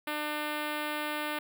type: tone with notch filter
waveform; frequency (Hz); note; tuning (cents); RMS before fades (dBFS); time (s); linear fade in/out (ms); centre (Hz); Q
5% pulse; 300; D4; +37; -34; 0.07-1.39; 5; 6500; 0.54
effects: none